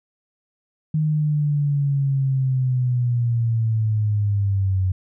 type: linear sweep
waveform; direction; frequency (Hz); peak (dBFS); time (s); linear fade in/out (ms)
sine; down; 155.7 to 92.3; -17; 0.94-4.92; 5
effects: none